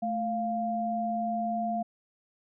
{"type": "tone pair together", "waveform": "sine", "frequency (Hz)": [219.3, 697.6], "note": ["A3", "F5"], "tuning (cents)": [-6, -2], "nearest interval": "octave + minor sixth", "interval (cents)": 2004, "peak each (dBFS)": [-32, -29], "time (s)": [0.02, 1.83], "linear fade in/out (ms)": 10, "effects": []}